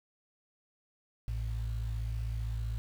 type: tone pair together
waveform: sine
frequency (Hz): 56.02 / 111.5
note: A1 / A2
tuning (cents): +32 / +23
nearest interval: octave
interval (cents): 1191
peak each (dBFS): -33 / -36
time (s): 1.28-2.78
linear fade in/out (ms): 0
effects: tanh soft clip ceiling -24 dBFS + 9-bit